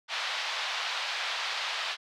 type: band-pass noise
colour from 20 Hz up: white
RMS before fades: -33 dBFS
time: 0.08-1.97 s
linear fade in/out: 50 ms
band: 690 to 4200 Hz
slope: 24 dB/octave
effects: none